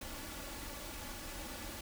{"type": "noise with comb filter", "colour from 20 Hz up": "pink", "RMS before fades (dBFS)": -45, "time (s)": [0.01, 1.81], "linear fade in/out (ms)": 5, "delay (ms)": 3.5, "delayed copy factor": 0.6, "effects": []}